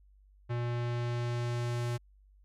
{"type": "tone with low-pass filter sweep", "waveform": "square", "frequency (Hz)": 120, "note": "B2", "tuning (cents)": -49, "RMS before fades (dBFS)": -33, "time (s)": [0.49, 1.98], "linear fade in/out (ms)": 20, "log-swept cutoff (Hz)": [2600, 11000], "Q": 0.71, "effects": ["added 49 Hz sine -58 dBFS peak until 2.44 s"]}